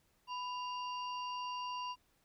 harmonic tone with a mistuned harmonic, 932.3 Hz, A#5, in tune, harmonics 1 / 3 / 5 / 6, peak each -39 / -46 / -52 / -59 dBFS, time 0.27-1.96 s, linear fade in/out 50 ms, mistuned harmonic 1, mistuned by +110 cents, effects pink hiss -74 dBFS RMS until 2.24 s

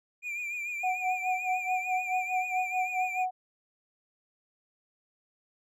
triangle tone with vibrato, 2400 Hz, D7, 37 cents sharp, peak -31 dBFS, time 0.22-3.26 s, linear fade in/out 50 ms, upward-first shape triangle, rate 6.8 Hz, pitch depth 60 cents each way
sine tone with tremolo, 740 Hz, F#5, in tune, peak -25 dBFS, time 0.83-3.31 s, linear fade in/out 10 ms, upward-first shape sine, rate 4.7 Hz, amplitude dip 90%
effects none

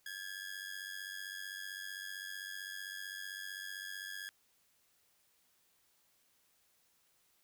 sawtooth ring-modulated tone, 1661.2 Hz, G#6, in tune, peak -36 dBFS, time 0.06-4.29 s, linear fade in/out 0 ms, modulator 47.8 Hz, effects white hiss -73 dBFS RMS until 7.43 s

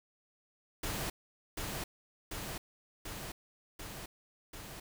pink noise with echo, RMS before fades -37 dBFS, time 0.83-1.1 s, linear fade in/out 5 ms, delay 740 ms, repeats 5, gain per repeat -2 dB, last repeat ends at 4.8 s, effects none

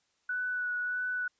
sine tone with vibrato, 1480 Hz, F#6, in tune, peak -30 dBFS, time 0.29-1.28 s, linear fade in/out 5 ms, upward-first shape sine, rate 1.6 Hz, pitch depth 16 cents each way, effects white hiss -74 dBFS RMS until 1.39 s + resampled to 16000 Hz

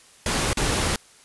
pink noise with dropouts, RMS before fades -23 dBFS, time 0.26-0.96 s, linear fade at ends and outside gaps 2 ms, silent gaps 0.532-0.571 s, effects white hiss -52 dBFS RMS until 1.24 s + resampled to 24000 Hz

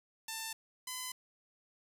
5% pulse tone pair in turn, 892 / 1014.6 Hz, A5 / B5, +23 / +46 cents, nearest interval major second, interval 223 cents, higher second, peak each -27 dBFS, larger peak neither, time 0.28-0.53 / 0.87-1.12 s, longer neither, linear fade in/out 5 ms, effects 10-bit

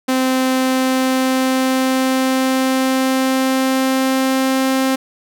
sawtooth tone with pitch glide, 259.6 to 264.3 Hz, C4 to C4, -13 to +18 cents, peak -10 dBFS, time 0.08-4.96 s, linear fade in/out 10 ms, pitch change +31 cents, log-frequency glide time 0.5-4.7 s, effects none

